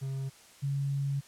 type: tone pair in turn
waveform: triangle / sine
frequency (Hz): 134.8 / 139.47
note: C#3 / C#3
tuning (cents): -48 / +11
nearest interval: minor second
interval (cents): 59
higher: second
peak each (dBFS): -30 / -28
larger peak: second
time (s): 0.01-0.3 / 0.62-1.21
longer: second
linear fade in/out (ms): 20
effects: white hiss -56 dBFS RMS until 1.27 s + low-pass 10000 Hz 12 dB/octave